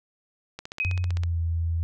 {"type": "click train", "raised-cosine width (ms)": 0.2, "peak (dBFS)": -19, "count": 11, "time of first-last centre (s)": [0.59, 1.235], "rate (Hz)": 15.5}
{"type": "tone with exponential decay", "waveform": "sine", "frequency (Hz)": 2523, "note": "D#7", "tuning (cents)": 23, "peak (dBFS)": -21, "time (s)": [0.8, 1.12], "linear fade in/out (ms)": 0, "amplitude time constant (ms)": 69}
{"type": "tone with pitch glide", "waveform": "sine", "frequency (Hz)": [89.7, 83.21], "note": ["F2", "E2"], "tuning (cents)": [47, 17], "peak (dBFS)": -23, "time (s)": [0.85, 1.83], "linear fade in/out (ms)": 0, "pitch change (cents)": -130, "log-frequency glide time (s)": [1.02, 1.39]}
{"effects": []}